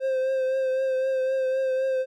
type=tone with vibrato; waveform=triangle; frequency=525 Hz; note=C5; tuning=6 cents sharp; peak=-20 dBFS; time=0-2.06 s; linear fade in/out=50 ms; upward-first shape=triangle; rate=3.9 Hz; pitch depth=29 cents each way; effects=none